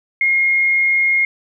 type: tone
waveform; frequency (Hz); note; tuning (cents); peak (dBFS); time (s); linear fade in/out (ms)
sine; 2143; C7; +41; -12; 0.21-1.25; 2
effects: none